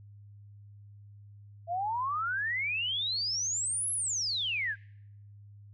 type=exponential two-way sweep; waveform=sine; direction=up then down; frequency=659.3 to 11175 to 1545 Hz; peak=-29 dBFS; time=1.67-4.76 s; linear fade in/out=50 ms; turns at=3.92 s; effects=noise-tail reverb RT60 0.8 s tail -26 dB re dry + added 102 Hz sine -49 dBFS peak until 5.73 s